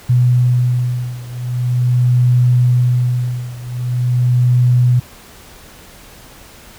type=beating tone pair; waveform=sine; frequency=123.47 / 123.9 Hz; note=B2 / B2; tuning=0 / +6 cents; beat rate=0.43 Hz; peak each=-13 / -15 dBFS; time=0.09-5 s; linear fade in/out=10 ms; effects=pink hiss -40 dBFS RMS until 6.78 s